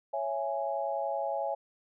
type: chord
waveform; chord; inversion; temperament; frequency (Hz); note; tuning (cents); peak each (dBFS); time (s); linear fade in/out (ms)
sine; C# minor; none; just; 554.4 / 665.2 / 831.5; C#5 / E5 / G#5; 0 / +16 / +2; -34; 0.13-1.55; 10
effects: none